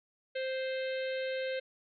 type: harmonic tone with a mistuned harmonic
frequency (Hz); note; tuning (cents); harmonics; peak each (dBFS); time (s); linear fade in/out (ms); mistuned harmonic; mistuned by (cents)
523.3; C5; 0; 1 / 3 / 4 / 5 / 6 / 7 / 8; -33 / -43 / -45 / -47 / -49 / -50 / -51; 0.35-1.6; 10; 7; +22
effects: none